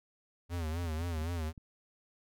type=tone with vibrato; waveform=square; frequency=82.4 Hz; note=E2; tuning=in tune; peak=-34 dBFS; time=0.49-1.53 s; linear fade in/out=50 ms; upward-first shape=sine; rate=3.9 Hz; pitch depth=110 cents each way
type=clicks; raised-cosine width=5 ms; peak=-37 dBFS; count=5; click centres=0.843 / 1.012 / 1.181 / 1.217 / 1.578 s
effects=none